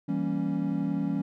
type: chord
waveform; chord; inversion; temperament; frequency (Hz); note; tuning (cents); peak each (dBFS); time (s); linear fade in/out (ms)
triangle; E diminished seventh; none; equal; 164.81 / 196 / 233.1 / 277.2; E3 / G3 / Bb3 / Db4; 0 / 0 / 0 / 0; -30 / -29 / -33 / -28; 0.08-1.22; 10
effects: none